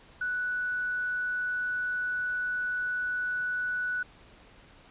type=tone; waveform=sine; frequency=1480 Hz; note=F#6; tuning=in tune; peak=-28 dBFS; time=0.21-4.03 s; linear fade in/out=5 ms; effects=pink hiss -55 dBFS RMS until 4.9 s + resampled to 8000 Hz